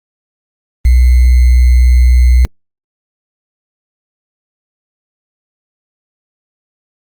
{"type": "tone with sample-and-hold", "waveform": "sine", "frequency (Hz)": 61.8, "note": "B1", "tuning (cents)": 2, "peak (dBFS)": -3, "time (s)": [0.85, 2.45], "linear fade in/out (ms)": 0, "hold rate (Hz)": 2100, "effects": ["Opus 24 kbps"]}